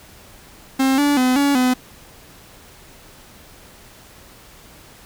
45% pulse tone with pitch steps, 266.1 / 288.6 / 253.9 / 283.1 / 252.8 Hz, C4 / D4 / B3 / C#4 / B3, +29 / -30 / +48 / +37 / +41 cents, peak -14 dBFS, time 0.79-1.74 s, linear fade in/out 10 ms, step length 190 ms, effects pink hiss -45 dBFS RMS until 5.05 s

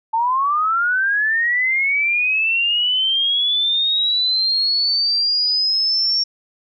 sine linear sweep, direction up, 880 to 5520 Hz, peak -15 dBFS, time 0.13-6.24 s, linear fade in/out 10 ms, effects none

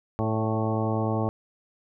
harmonic tone with a mistuned harmonic, 110 Hz, A2, in tune, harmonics 1 / 2 / 3 / 4 / 5 / 6 / 7 / 8 / 10, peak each -27 / -30 / -32 / -33 / -34 / -35 / -35 / -36 / -37 dBFS, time 0.19-1.29 s, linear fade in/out 0 ms, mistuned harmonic 5, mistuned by +21 cents, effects none

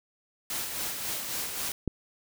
white noise with tremolo, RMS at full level -32 dBFS, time 0.5-1.72 s, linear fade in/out 2 ms, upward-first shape sine, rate 3.7 Hz, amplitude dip 40%
click, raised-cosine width 3 ms, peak -15 dBFS, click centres 1.877 s
effects none

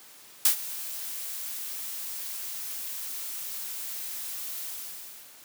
blue noise with ADSR envelope, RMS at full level -18 dBFS, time 0.45-5.36 s, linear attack 4 ms, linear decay 98 ms, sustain -18 dB, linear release 740 ms, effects white hiss -51 dBFS RMS until 5.44 s + high-pass 150 Hz 12 dB/octave

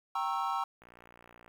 triangle chord, G diminished seventh, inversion none, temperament equal with one note detuned, 784 / 932.3 / 1091.6 / 1318.5 Hz, G5 / Bb5 / Db6 / Fb6, 0 / 0 / -27 / 0 cents, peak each -34 dBFS, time 0.15-0.64 s, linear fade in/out 5 ms
click train, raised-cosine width 0.5 ms, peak -39 dBFS, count 40, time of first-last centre 0.82-1.479 s, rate 59.2 Hz
effects 10-bit

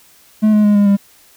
triangle tone with pitch steps, 214.9 / 211.1 / 207.3 / 203.7 / 200 Hz, A3 / G#3 / G#3 / G#3 / G3, -41 / +29 / -3 / -33 / +35 cents, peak -6 dBFS, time 0.42-0.97 s, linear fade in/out 20 ms, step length 110 ms, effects white hiss -48 dBFS RMS until 1.36 s

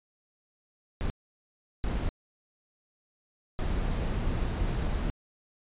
brown noise bursts at uneven times, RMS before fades -29 dBFS, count 3, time 1.01-1.1 / 1.84-2.09 / 3.59-5.1 s, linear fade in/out 0 ms, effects resampled to 8000 Hz

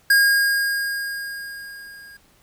square tone with level ramp, 1626 Hz, G#6, 37 cents flat, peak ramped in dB -12 to -42 dBFS, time 0.1-2.17 s, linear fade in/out 5 ms, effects pink hiss -57 dBFS RMS until 2.42 s

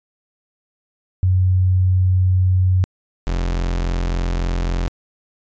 sine / 40% pulse tone pair in turn, 92.4 / 43.61 Hz, F#2 / F1, -2 / -2 cents, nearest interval octave + minor second, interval 1300 cents, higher first, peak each -12 / -17 dBFS, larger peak first, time 1.23-2.84 / 3.27-4.88 s, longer neither, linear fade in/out 0 ms, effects resampled to 16000 Hz

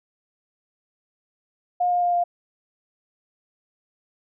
sine tone with pitch steps, 714 / 709.1 / 704.2 / 699.3 Hz, F5 / F5 / F5 / F5, +38 / +26 / +14 / +2 cents, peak -18 dBFS, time 1.8-2.24 s, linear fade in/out 10 ms, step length 110 ms, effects none

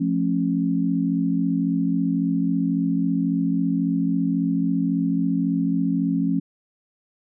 sine chord, F augmented, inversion none, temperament just, 174.61 / 218.3 / 272.8 Hz, F3 / A3 / C#4, 0 / -13 / -28 cents, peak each -23 / -26 / -22 dBFS, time 0-6.4 s, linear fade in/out 10 ms, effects none

